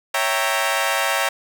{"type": "chord", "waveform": "15% pulse", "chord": "C# diminished seventh", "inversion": "none", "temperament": "equal with one note detuned", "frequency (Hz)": [554.4, 659.3, 784, 927], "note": ["C#5", "E5", "G5", "Bb5"], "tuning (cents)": [0, 0, 0, -10], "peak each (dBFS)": -18, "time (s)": [0.14, 1.29], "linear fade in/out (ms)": 5, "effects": []}